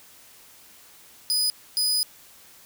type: tone bursts at uneven times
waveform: sawtooth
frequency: 4978 Hz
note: D#8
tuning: in tune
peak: -18 dBFS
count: 2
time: 1.3-1.5 / 1.77-2.03 s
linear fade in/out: 0 ms
effects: white hiss -51 dBFS RMS until 2.65 s